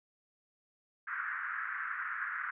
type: band-pass noise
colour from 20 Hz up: pink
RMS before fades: -38 dBFS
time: 1.07-2.51 s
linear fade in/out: 10 ms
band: 1300 to 1800 Hz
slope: 48 dB/octave
effects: none